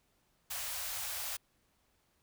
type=band-stop noise; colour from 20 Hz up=white; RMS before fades=-39 dBFS; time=0.5-1.37 s; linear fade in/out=10 ms; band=110 to 540 Hz; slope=48 dB/octave; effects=pink hiss -74 dBFS RMS until 2.22 s